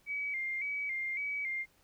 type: tone with vibrato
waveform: sine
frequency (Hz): 2192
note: C#7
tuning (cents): -20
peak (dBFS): -33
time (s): 0.06-1.66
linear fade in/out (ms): 50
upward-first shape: square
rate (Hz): 1.8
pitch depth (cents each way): 66
effects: pink hiss -68 dBFS RMS until 1.83 s